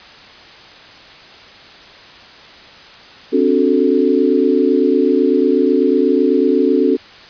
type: chord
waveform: sine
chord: D dominant seventh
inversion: third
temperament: equal with one note detuned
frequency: 261.6 / 289.6 / 370 / 440 Hz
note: C4 / D4 / F#4 / A4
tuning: 0 / -24 / 0 / 0 cents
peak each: -16 dBFS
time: 3.32-6.97 s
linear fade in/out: 20 ms
effects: white hiss -39 dBFS RMS until 7.29 s + resampled to 11025 Hz